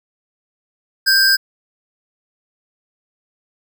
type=tone pair together; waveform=square; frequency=1573 / 5011 Hz; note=G6 / D#8; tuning=+6 / +11 cents; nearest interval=octave + minor sixth; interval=2005 cents; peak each=-14 dBFS; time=1.06-1.37 s; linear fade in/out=20 ms; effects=none